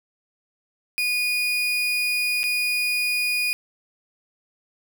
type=tone with dropouts; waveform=35% pulse; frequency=2460 Hz; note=D#7; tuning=20 cents flat; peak=-19 dBFS; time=0.98-3.53 s; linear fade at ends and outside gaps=0 ms; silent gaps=2.432-2.439 s; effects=none